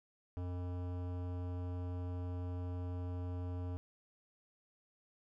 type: tone with hard clipping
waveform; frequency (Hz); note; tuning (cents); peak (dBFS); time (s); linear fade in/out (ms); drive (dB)
sine; 89.4; F2; +41; -40; 0.37-3.77; 0; 17
effects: none